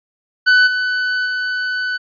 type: tone with level steps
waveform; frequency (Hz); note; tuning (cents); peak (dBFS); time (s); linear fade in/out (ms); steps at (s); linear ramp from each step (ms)
45% pulse; 1499; F#6; +22; -8 / -16 / -18; 0.46-1.98; 20; 0.66 / 1.25; 20
effects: resampled to 11025 Hz